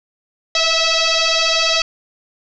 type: tone with frequency modulation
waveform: sine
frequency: 659.3 Hz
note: E5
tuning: in tune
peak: -13 dBFS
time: 0.55-1.82 s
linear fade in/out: 2 ms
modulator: 652 Hz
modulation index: 7.5
effects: none

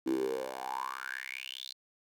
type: tone with high-pass filter sweep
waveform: 10% pulse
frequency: 65 Hz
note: C2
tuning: 11 cents flat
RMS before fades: -37 dBFS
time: 0.06-1.73 s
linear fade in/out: 10 ms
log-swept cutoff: 300 to 4200 Hz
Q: 9
effects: none

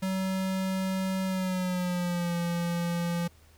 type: tone with pitch glide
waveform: square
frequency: 189.5 to 171.78 Hz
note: F#3 to F3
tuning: +42 to -28 cents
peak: -28 dBFS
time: 0.02-3.28 s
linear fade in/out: 10 ms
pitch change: -170 cents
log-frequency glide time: 1.25-2.35 s
effects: added 79 Hz sine -57 dBFS peak until 3.57 s + pink hiss -61 dBFS RMS until 3.57 s

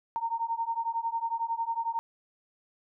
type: beating tone pair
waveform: sine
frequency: 913 / 924 Hz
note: A#5 / A#5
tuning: -36 / -16 cents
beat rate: 11 Hz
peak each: -32 / -31 dBFS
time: 0.16-1.99 s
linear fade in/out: 0 ms
effects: none

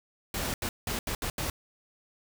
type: noise bursts at uneven times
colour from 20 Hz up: pink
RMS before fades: -32 dBFS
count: 6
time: 0.34-0.54 / 0.62-0.69 / 0.87-0.99 / 1.07-1.15 / 1.22-1.3 / 1.38-1.5 s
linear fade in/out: 2 ms
effects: none

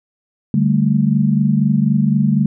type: chord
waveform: sine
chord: D suspended fourth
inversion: none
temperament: equal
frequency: 146.83 / 196 / 220 Hz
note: D3 / G3 / A3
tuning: 0 / 0 / 0 cents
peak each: -16 dBFS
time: 0.54-2.46 s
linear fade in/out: 2 ms
effects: none

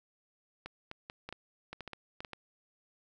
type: clicks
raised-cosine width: 0.3 ms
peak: -26 dBFS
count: 12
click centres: 0.66 / 0.914 / 1.099 / 1.29 / 1.326 / 1.73 / 1.807 / 1.877 / 1.933 / 2.205 / 2.248 / 2.333 s
effects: none

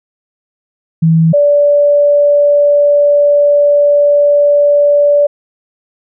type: tone pair in turn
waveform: sine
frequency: 162.7 / 579.8 Hz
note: E3 / D5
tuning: -22 / -22 cents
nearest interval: octave + minor seventh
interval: 2200 cents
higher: second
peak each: -5 dBFS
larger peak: neither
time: 1.02-1.33 / 1.33-5.27 s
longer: second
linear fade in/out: 10 ms
effects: none

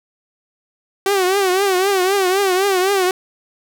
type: tone with vibrato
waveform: sawtooth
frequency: 382.2 Hz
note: G4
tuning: 44 cents flat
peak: -10 dBFS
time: 1.06-3.11 s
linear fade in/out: 2 ms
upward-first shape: triangle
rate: 3.9 Hz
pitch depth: 120 cents each way
effects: none

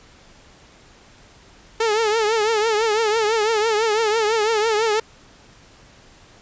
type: tone with vibrato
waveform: sawtooth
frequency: 437.3 Hz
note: A4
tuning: 11 cents flat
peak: -13 dBFS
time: 1.8-5 s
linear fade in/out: 5 ms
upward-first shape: triangle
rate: 6 Hz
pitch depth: 110 cents each way
effects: pink hiss -49 dBFS RMS until 6.41 s + resampled to 16000 Hz

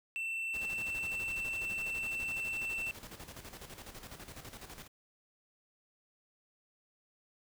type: tone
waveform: triangle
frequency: 2682 Hz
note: E7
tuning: 29 cents sharp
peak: -33 dBFS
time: 0.16-2.91 s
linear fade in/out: 0 ms
type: noise with tremolo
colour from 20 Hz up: pink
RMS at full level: -47 dBFS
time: 0.53-4.88 s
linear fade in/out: 20 ms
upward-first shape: square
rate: 12 Hz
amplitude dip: 60%
effects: none

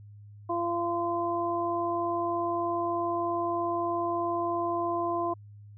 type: harmonic tone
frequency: 343.2 Hz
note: F4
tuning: 30 cents flat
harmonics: 1 / 2 / 3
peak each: -31 / -31 / -31 dBFS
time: 0.49-5.34 s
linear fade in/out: 10 ms
effects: added 103 Hz sine -46 dBFS peak until 5.77 s

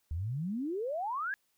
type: exponential sweep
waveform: sine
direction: up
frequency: 73.42 to 1700 Hz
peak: -32 dBFS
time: 0.11-1.34 s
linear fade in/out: 0 ms
effects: white hiss -75 dBFS RMS until 1.57 s

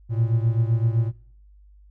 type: beating tone pair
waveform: triangle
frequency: 112.5 / 120.3 Hz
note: A2 / B2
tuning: +39 / -45 cents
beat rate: 7.8 Hz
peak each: -18 / -22 dBFS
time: 0.09-1.12 s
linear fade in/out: 50 ms
effects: noise-tail reverb RT60 0.6 s tail -24 dB re dry + added 50 Hz sine -48 dBFS peak until 1.9 s

